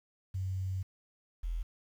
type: tone pair in turn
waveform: sine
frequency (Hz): 94.2 / 41.96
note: F#2 / E1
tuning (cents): +32 / +31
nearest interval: octave + major second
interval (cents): 1401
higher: first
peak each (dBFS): -32 / -32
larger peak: neither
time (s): 0.34-0.83 / 1.43-1.63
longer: first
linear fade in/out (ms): 10
effects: 10-bit